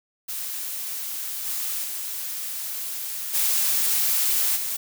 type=noise with level steps; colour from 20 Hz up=blue; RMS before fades=-31 / -28 / -31 / -22 / -28 dBFS; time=0.28-4.77 s; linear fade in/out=10 ms; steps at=1.45 / 1.83 / 3.33 / 4.55 s; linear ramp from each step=20 ms; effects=none